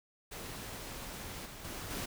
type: noise with level steps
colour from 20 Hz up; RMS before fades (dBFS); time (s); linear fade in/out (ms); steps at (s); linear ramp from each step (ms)
pink; -44 / -48 / -43 / -39; 0.31-2.06; 10; 1.45 / 1.64 / 1.9; 10
effects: none